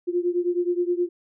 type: beating tone pair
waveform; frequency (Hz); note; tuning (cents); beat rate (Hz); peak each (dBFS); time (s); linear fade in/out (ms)
sine; 349.2 / 358.7; F4 / F4; 0 / +46; 9.5; -23 / -25; 0.07-1.09; 20
effects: none